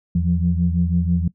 sine tone cluster, 83.1 / 170.4 / 176.5 Hz, E2 / F3 / F3, +15 / -42 / +19 cents, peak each -20 dBFS, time 0.15-1.28 s, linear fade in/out 5 ms, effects noise-tail reverb RT60 0.1 s tail -19 dB re dry + tanh soft clip ceiling -6 dBFS

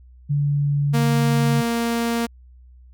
sine tone with pitch glide, 144.2 to 142.63 Hz, D3 to C#3, -31 to +50 cents, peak -17 dBFS, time 0.29-1.62 s, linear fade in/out 20 ms, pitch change -19 cents, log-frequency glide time 0.43-1.35 s
sawtooth tone, 233.1 Hz, A#3, in tune, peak -16 dBFS, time 0.93-2.27 s, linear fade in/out 20 ms
effects added 62 Hz sine -44 dBFS peak until 2.93 s

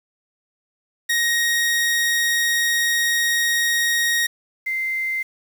sawtooth / sine tone pair in turn, 1876 / 2082 Hz, A#6 / C7, +11 / -9 cents, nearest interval major second, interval 180 cents, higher second, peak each -14 / -21 dBFS, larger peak first, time 1.09-4.27 / 4.66-5.23 s, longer first, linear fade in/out 10 ms, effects 7-bit

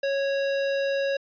square tone, 552 Hz, C#5, 7 cents flat, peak -24 dBFS, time 0.03-1.17 s, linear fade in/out 5 ms, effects resampled to 11025 Hz

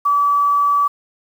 sine tone with quantisation, 1149 Hz, D6, 38 cents flat, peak -12 dBFS, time 0.05-0.88 s, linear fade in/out 10 ms, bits 7, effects none

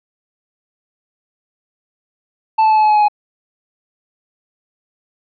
triangle tone with pitch steps, 880 / 873.4 / 866.9 / 860.4 / 854 / 847.6 / 841.2 / 834.9 Hz, A5 / A5 / A5 / A5 / G#5 / G#5 / G#5 / G#5, 0 / -13 / -26 / -39 / +48 / +35 / +22 / +9 cents, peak -7 dBFS, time 2.58-3.084 s, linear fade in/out 10 ms, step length 63 ms, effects resampled to 11025 Hz

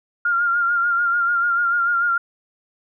sine tone with vibrato, 1400 Hz, F6, 4 cents sharp, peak -16 dBFS, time 0.25-2.18 s, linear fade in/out 5 ms, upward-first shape sine, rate 6.8 Hz, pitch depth 37 cents each way, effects none

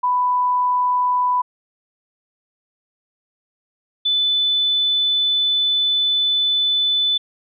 sine tone pair in turn, 993 / 3500 Hz, B5 / A7, +9 / -10 cents, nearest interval octave + minor seventh, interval 2181 cents, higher second, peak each -15 dBFS, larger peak neither, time 0.03-1.42 / 4.05-7.18 s, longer second, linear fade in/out 10 ms, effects none

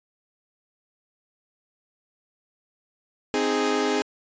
sawtooth chord, Ab major, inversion first, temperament equal, 261.6 / 311.1 / 415.3 Hz, C4 / Eb4 / Ab4, 0 / 0 / 0 cents, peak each -23 / -24 / -20 dBFS, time 3.34-4.02 s, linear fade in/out 0 ms, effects resampled to 16000 Hz

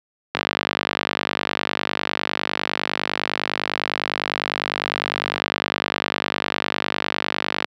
click train, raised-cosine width 0.3 ms, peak -3 dBFS, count 365, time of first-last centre 0.35-7.645 s, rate 49.9 Hz, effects high-pass 150 Hz 12 dB/octave

